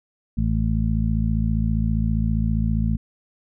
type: harmonic tone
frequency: 55 Hz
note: A1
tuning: in tune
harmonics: 1 / 2 / 3 / 4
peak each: -22 / -24 / -26 / -25 dBFS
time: 0.37-2.97 s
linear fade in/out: 10 ms
effects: none